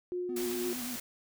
sine tone with tremolo, 358.6 Hz, F4, 46 cents sharp, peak -31 dBFS, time 0.12-0.73 s, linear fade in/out 0 ms, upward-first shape triangle, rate 4 Hz, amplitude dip 30%
triangle tone with vibrato, 245.5 Hz, B3, 10 cents flat, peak -36 dBFS, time 0.29-0.96 s, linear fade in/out 2 ms, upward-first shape sine, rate 8.7 Hz, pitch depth 58 cents each way
white noise, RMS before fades -40 dBFS, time 0.36-1 s, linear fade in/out 5 ms
effects none

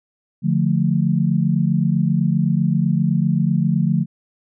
sine chord, D minor, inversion none, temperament equal with one note detuned, 146.83 / 174.61 / 219.2 Hz, D3 / F3 / A3, 0 / 0 / -6 cents, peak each -19 / -18 / -21 dBFS, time 0.42-4.06 s, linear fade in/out 50 ms, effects none

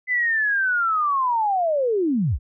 sine linear sweep, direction down, 2031 to 41.2 Hz, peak -18 dBFS, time 0.07-2.39 s, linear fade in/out 50 ms, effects none

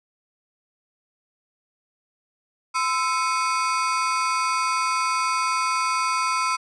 35% pulse ring-modulated tone, 1174.7 Hz, D6, in tune, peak -16 dBFS, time 2.74-6.57 s, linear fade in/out 20 ms, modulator 148 Hz, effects resampled to 22050 Hz

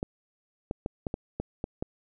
clicks, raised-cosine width 2 ms, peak -17 dBFS, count 8, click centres 0.029 / 0.711 / 0.861 / 1.068 / 1.141 / 1.4 / 1.641 / 1.825 s, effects none

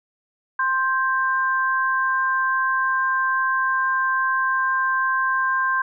sine tone pair together, 1051 / 1574.7 Hz, C6 / G6, +7 / +7 cents, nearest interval perfect fifth, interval 700 cents, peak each -21 dBFS, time 0.59-5.82 s, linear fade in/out 5 ms, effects none

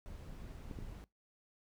brown noise, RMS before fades -48 dBFS, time 0.06-1.04 s, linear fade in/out 0 ms
clicks, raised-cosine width 3 ms, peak -32 / -31 / -40 dBFS, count 3, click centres 0.712 / 0.788 / 0.824 s
effects noise-tail reverb RT60 0.2 s tail -22 dB re dry

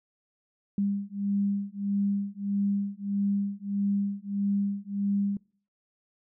sine beating tone pair, 199.6 / 201.2 Hz, G3 / G3, +32 / +45 cents, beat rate 1.6 Hz, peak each -29 dBFS, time 0.78-5.37 s, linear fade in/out 2 ms, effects noise-tail reverb RT60 0.5 s tail -25 dB re dry

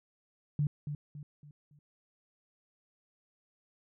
sine tone with echo, 146.83 Hz, D3, in tune, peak -26 dBFS, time 0.59-0.67 s, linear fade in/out 2 ms, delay 280 ms, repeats 4, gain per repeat -8 dB, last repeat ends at 1.79 s, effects none

